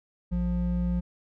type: tone pair together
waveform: triangle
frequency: 59.17 / 177.1 Hz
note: A#1 / F3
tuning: +27 / +24 cents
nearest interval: octave + perfect fifth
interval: 1897 cents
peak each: -26 / -24 dBFS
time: 0.31-1.01 s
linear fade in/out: 20 ms
effects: none